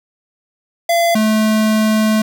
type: tone pair in turn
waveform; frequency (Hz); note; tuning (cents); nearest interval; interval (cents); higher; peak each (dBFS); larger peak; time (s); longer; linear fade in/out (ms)
square; 681 / 216.8; F5 / A3; -44 / -25; octave + minor sixth; 1981; first; -12; neither; 0.89-1.15 / 1.15-2.22; second; 5
effects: none